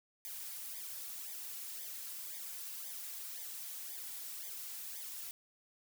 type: noise with flanger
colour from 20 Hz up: blue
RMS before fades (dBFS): -45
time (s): 0.25-5.31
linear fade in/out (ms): 0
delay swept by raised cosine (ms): 0.71 to 3.31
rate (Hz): 1.9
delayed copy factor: -0.95
effects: none